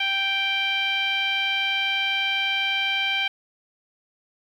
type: tone with low-pass filter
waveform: 10% pulse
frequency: 784 Hz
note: G5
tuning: in tune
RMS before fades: -24 dBFS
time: 0-3.28 s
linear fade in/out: 5 ms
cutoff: 2800 Hz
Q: 5.4
effects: 9-bit